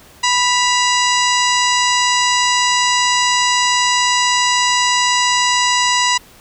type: harmonic tone with a mistuned harmonic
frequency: 987 Hz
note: B5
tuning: 1 cent flat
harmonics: 1 / 2 / 3 / 4 / 5 / 6 / 7 / 8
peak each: -16 / -19 / -21 / -22 / -23 / -24 / -24 / -25 dBFS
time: 0.23-6.18 s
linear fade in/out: 10 ms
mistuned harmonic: 3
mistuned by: -77 cents
effects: pink hiss -44 dBFS RMS until 6.4 s